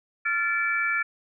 sine tone cluster, 1382 / 1744 / 2310 Hz, F6 / A6 / D7, -19 / -16 / -29 cents, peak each -27 dBFS, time 0.25-1.03 s, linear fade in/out 10 ms, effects none

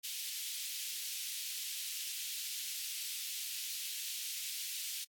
pink high-pass noise, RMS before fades -41 dBFS, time 0.03-5.05 s, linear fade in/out 20 ms, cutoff 2800 Hz, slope 24 dB/octave, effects AAC 64 kbps

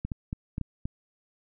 clicks, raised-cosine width 5 ms, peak -19 dBFS, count 6, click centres 0.05 / 0.118 / 0.329 / 0.581 / 0.613 / 0.855 s, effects none

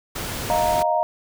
pink noise, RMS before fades -29 dBFS, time 0.15-0.83 s, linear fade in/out 10 ms
sine chord, Eb suspended second, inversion none, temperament equal with one note detuned, 622.3 / 704.1 / 932.3 Hz, Eb5 / F5 / Bb5, 0 / +14 / 0 cents, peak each -22 dBFS, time 0.5-1.03 s, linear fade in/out 0 ms
effects none

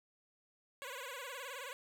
10% pulse tone with vibrato, 523.3 Hz, C5, in tune, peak -35 dBFS, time 0.82-1.73 s, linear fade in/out 0 ms, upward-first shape sine, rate 19 Hz, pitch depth 140 cents each way, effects none

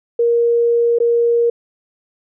sine tone with dropouts, 470.2 Hz, A#4, 15 cents sharp, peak -11 dBFS, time 0.19-1.5 s, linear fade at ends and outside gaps 5 ms, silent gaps 0.987-1.001 s, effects none

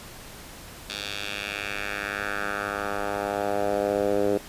10% pulse tone with band-pass filter sweep, 101.7 Hz, G#2, 36 cents flat, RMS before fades -28 dBFS, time 0.89-4.38 s, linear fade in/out 10 ms, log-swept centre 3900 to 430 Hz, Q 2, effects pink hiss -43 dBFS RMS until 4.48 s + resampled to 32000 Hz

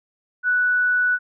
sine tone, 1480 Hz, F#6, in tune, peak -16 dBFS, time 0.43-1.19 s, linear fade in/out 50 ms, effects none

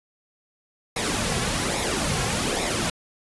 pink noise with flanger, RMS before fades -25 dBFS, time 0.96-2.9 s, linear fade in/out 5 ms, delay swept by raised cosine 0.65 to 3.35 ms, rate 1.2 Hz, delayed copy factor -0.6, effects resampled to 24000 Hz

